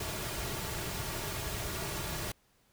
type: noise with comb filter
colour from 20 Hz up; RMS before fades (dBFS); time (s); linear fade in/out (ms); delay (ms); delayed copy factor
pink; -37; 0-2.32; 5; 3.9; -0.55
effects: pink hiss -69 dBFS RMS until 2.72 s